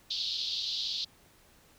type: band-pass noise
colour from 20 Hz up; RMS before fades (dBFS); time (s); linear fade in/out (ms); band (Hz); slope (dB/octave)
white; -34; 0.1-1.05; 10; 3400 to 4600; 48
effects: pink hiss -61 dBFS RMS until 1.78 s